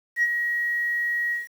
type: tone with ADSR envelope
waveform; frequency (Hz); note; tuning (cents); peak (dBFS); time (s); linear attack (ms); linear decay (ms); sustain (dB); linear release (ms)
sine; 1900; A#6; +33; -15; 0.16-1.48; 66; 39; -7; 160
effects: tanh soft clip ceiling -14 dBFS + 8-bit